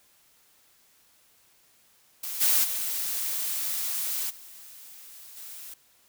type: noise with level steps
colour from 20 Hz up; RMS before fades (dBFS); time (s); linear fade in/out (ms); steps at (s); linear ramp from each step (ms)
blue; -34 / -22 / -30 / -47 / -42; 2.23-5.74; 5; 2.4 / 2.63 / 4.29 / 5.36; 20
effects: white hiss -62 dBFS RMS until 6.08 s